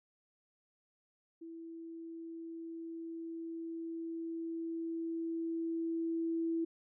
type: tone with level ramp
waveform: sine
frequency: 330 Hz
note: E4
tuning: 2 cents sharp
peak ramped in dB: -45 to -31 dBFS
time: 1.41-6.65 s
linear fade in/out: 10 ms
effects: none